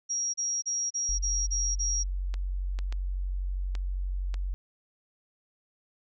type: tone bursts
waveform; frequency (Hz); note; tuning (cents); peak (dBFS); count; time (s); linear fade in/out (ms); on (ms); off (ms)
sine; 5660; F8; +22; -27; 7; 0.09-2.038; 20; 250; 33
type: tone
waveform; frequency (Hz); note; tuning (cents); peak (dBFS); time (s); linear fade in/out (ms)
sine; 46.25; F#1; 0; -28; 1.09-4.54; 0
type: clicks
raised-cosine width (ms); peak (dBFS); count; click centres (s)
0.2; -23; 5; 2.341 / 2.789 / 2.925 / 3.752 / 4.342
effects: none